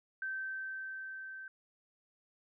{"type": "tone with level ramp", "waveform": "sine", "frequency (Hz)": 1550, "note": "G6", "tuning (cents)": -20, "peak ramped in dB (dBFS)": [-35, -44], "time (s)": [0.22, 1.48], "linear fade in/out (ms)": 2, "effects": []}